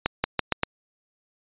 accelerating click train, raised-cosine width 0.3 ms, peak -5 dBFS, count 5, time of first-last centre 0.06-0.634 s, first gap 180 ms, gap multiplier 0.85, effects resampled to 8000 Hz

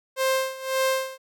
sawtooth tone with tremolo, 527 Hz, C5, 12 cents sharp, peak -16 dBFS, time 0.16-1.18 s, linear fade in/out 50 ms, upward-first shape sine, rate 1.8 Hz, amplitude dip 85%, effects none

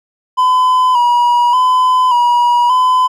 triangle tone with vibrato, 987.8 Hz, B5, in tune, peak -6 dBFS, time 0.37-3.08 s, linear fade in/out 20 ms, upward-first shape square, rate 0.86 Hz, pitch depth 43 cents each way, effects none

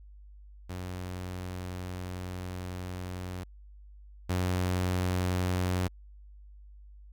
sawtooth tone pair in turn, 91 / 91 Hz, F#2 / F#2, -28 / -28 cents, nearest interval unison, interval 0 cents, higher neither, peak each -32 / -23 dBFS, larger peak second, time 0.69-3.44 / 4.29-5.88 s, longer first, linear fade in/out 10 ms, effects added 50 Hz sine -48 dBFS peak until 7.12 s

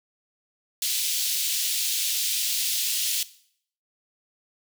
pink high-pass noise, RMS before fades -26 dBFS, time 0.82-3.23 s, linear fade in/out 2 ms, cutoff 3100 Hz, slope 24 dB/octave, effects noise-tail reverb RT60 0.6 s tail -17 dB re dry

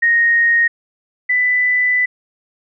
sine tone pair in turn, 1864.7 / 1991.6 Hz, A#6 / B6, 0 / +14 cents, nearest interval minor second, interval 114 cents, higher second, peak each -10 / -12 dBFS, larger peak first, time 0.02-0.68 / 1.29-2.06 s, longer second, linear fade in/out 10 ms, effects none

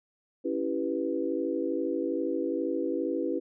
sine chord, C# half-diminished seventh, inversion none, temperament equal, 277.2 / 329.6 / 392 / 493.9 Hz, C#4 / E4 / G4 / B4, 0 / 0 / 0 / 0 cents, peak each -33 / -31 / -34 / -33 dBFS, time 0.44-3.4 s, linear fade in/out 20 ms, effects none

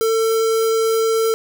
square tone with notch filter, 448.4 Hz, A4, 33 cents sharp, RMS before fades -17 dBFS, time 0.01-1.34 s, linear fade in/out 0 ms, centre 2500 Hz, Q 1.4, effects 8-bit

